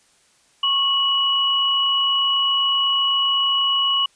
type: tone pair together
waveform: sine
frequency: 1098.3 / 2932 Hz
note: C#6 / F#7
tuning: -16 / -16 cents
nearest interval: octave + perfect fourth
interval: 1700 cents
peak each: -23 / -17 dBFS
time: 0.63-4.06 s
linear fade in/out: 5 ms
effects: white hiss -58 dBFS RMS until 4.15 s + resampled to 22050 Hz